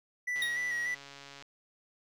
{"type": "tone with vibrato", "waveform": "triangle", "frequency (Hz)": 1941, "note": "B6", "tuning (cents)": -31, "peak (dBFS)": -29, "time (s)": [0.27, 0.95], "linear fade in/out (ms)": 10, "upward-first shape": "square", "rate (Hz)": 3.4, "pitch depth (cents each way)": 30}
{"type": "click train", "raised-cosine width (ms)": 0.2, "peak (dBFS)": -31, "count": 150, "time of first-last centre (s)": [0.36, 1.424], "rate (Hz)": 140}
{"type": "tone with exponential decay", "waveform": "square", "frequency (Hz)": 3729, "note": "A#7", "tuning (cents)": 0, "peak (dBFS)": -29, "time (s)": [0.42, 0.61], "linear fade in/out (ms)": 2, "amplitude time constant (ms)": 40}
{"effects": []}